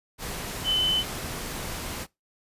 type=tone in noise; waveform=sine; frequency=3033 Hz; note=F#7; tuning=42 cents sharp; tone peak=-21 dBFS; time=0.64-1.04 s; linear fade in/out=50 ms; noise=pink; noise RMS=-34 dBFS; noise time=0.18-2.07 s; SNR=+10 dB; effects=noise-tail reverb RT60 0.2 s tail -22 dB re dry + resampled to 32000 Hz